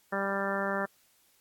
harmonic tone, 197 Hz, G3, 9 cents sharp, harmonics 1 / 2 / 3 / 4 / 5 / 6 / 7 / 8 / 9, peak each -36 / -37 / -34 / -39 / -39 / -39 / -37 / -39 / -37 dBFS, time 0.12-0.86 s, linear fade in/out 10 ms, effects white hiss -66 dBFS RMS until 1.4 s + AAC 64 kbps

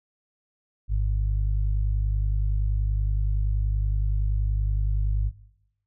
harmonic tone, 50.6 Hz, G#1, 44 cents flat, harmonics 1 / 2 / 3, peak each -21 / -28 / -42 dBFS, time 0.88-5.32 s, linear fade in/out 50 ms, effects noise-tail reverb RT60 0.9 s tail -21 dB re dry

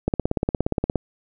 click train, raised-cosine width 2 ms, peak -7 dBFS, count 16, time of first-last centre 0.08-0.957 s, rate 17.1 Hz, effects none

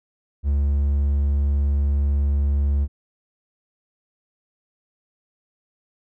triangle tone, 70.9 Hz, C#2, 40 cents sharp, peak -15 dBFS, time 0.43-2.88 s, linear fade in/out 50 ms, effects none

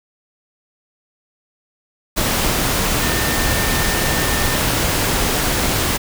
sine tone in noise, 1800 Hz, A6, 39 cents sharp, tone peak -26 dBFS, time 3.01-4.59 s, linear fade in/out 20 ms, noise pink, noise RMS -18 dBFS, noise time 2.16-5.98 s, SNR -11 dB, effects none

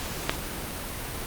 click, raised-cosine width 0.3 ms, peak -5 dBFS, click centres 0.295 s, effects pink hiss -34 dBFS RMS until 1.26 s + Opus 48 kbps

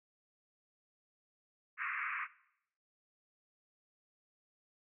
pink band-pass noise, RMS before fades -39 dBFS, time 1.77-2.28 s, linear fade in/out 50 ms, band 1100 to 2500 Hz, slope 96 dB/octave, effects noise-tail reverb RT60 0.7 s tail -18 dB re dry

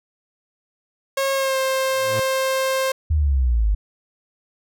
sawtooth tone with pitch glide, 543 to 528.8 Hz, C#5 to C5, -36 to +18 cents, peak -15 dBFS, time 1.17-2.92 s, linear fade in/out 5 ms, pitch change -46 cents, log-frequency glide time 1.34-1.57 s
40% pulse tone with exponential growth, 112.3 Hz, A2, 36 cents sharp, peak -22 dBFS, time 1.87-2.2 s, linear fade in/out 5 ms, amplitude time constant 71 ms
sine linear sweep, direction down, 79.5 to 48.53 Hz, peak -15 dBFS, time 3.1-3.75 s, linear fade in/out 10 ms
effects none

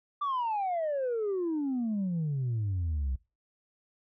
sine exponential sweep, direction down, 1187 to 62.1 Hz, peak -26 dBFS, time 0.21-3.16 s, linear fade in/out 10 ms, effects noise-tail reverb RT60 0.3 s tail -23 dB re dry + tanh soft clip ceiling -26 dBFS

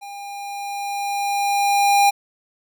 square tone with level ramp, 805 Hz, G5, 46 cents sharp, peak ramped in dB -34 to -12 dBFS, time 0.01-2.11 s, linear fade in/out 20 ms, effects none

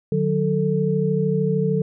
sine tone cluster, 151.2 / 184.4 / 441.4 Hz, D#3 / F#3 / A4, -49 / -6 / +5 cents, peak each -22 dBFS, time 0.12-1.82 s, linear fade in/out 2 ms, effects none

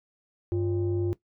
sine tone pair together, 98 / 349.2 Hz, G2 / F4, 0 / 0 cents, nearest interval octave + minor seventh, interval 2200 cents, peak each -26 / -25 dBFS, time 0.52-1.13 s, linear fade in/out 0 ms, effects noise-tail reverb RT60 0.1 s tail -18 dB re dry + tanh soft clip ceiling -20 dBFS

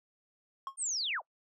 triangle tone with exponential decay, 1082 Hz, C#6, 42 cents flat, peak -30 dBFS, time 0.67-0.76 s, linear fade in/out 1 ms, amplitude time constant 19 ms
sine linear sweep, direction down, 9050 to 464 Hz, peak -31 dBFS, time 0.77-1.22 s, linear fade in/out 50 ms
effects noise-tail reverb RT60 0.1 s tail -25 dB re dry

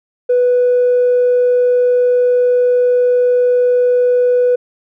triangle tone with tanh clipping, 493.6 Hz, B4, 1 cent flat, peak -9 dBFS, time 0.29-4.56 s, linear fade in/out 10 ms, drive 5 dB, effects none

